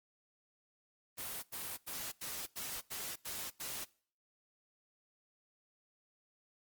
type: noise bursts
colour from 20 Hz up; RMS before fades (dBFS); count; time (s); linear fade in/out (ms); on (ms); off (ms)
white; -42; 8; 1.17-3.852; 20; 260; 86
effects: noise-tail reverb RT60 0.5 s tail -23 dB re dry + Opus 24 kbps